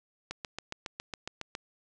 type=click train; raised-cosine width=0.2 ms; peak=-19 dBFS; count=10; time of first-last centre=0.31-1.551 s; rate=7.25 Hz; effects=resampled to 24000 Hz + 9-bit